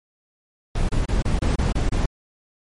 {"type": "noise bursts", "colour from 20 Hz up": "brown", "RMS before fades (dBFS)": -20, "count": 8, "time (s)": [0.75, 2.059], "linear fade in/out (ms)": 5, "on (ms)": 140, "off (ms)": 27, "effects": ["MP3 48 kbps"]}